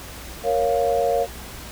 sine chord, Bb minor, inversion none, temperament equal, 466.2 / 554.4 / 698.5 Hz, Bb4 / Db5 / F5, 0 / 0 / 0 cents, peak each -22 dBFS, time 0.43-1.27 s, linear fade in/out 50 ms, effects added 60 Hz sine -41 dBFS peak until 1.71 s + pink hiss -38 dBFS RMS until 1.71 s

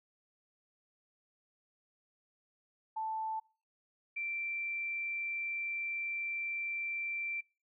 sine tone pair in turn, 880 / 2349 Hz, A5 / D7, 0 / 0 cents, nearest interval octave + perfect fourth, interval 1700 cents, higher second, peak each -34 / -35 dBFS, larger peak first, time 2.96-3.4 / 4.16-7.41 s, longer second, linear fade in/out 10 ms, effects noise-tail reverb RT60 0.4 s tail -26 dB re dry

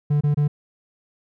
triangle tone bursts, 146.83 Hz, D3, in tune, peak -14 dBFS, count 3, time 0.1-0.48 s, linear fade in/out 10 ms, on 110 ms, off 25 ms, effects none

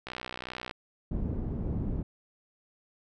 click train, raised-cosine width 0.3 ms, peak -21 dBFS, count 41, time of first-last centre 0.07-0.711 s, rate 62.4 Hz
pink low-pass noise, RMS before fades -32 dBFS, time 1.11-2.03 s, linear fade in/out 5 ms, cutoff 280 Hz, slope 12 dB/octave
effects none

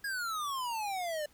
square exponential sweep, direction down, 1666 to 584 Hz, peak -34 dBFS, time 0.04-1.26 s, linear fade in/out 5 ms, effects pink hiss -64 dBFS RMS until 1.33 s

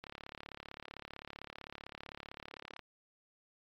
click train, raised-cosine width 0.3 ms, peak -29 dBFS, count 99, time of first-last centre 0.04-2.793 s, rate 35.6 Hz, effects AAC 32 kbps

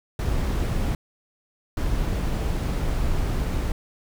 brown noise bursts at uneven times, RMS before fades -24 dBFS, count 2, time 0.19-0.95 / 1.77-3.72 s, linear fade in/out 2 ms, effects none

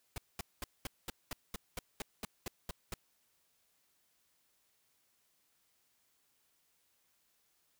pink noise bursts, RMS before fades -40 dBFS, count 13, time 0.16-2.94 s, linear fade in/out 2 ms, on 20 ms, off 210 ms, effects white hiss -75 dBFS RMS until 7.79 s

